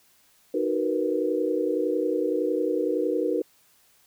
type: chord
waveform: sine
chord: B major seventh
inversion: first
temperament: just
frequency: 308.7 / 370.4 / 463 / 493.9 Hz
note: D#4 / F#4 / A#4 / B4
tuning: -14 / +2 / -12 / 0 cents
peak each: -28 dBFS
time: 0.54-3.42 s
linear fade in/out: 5 ms
effects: white hiss -61 dBFS RMS until 4.06 s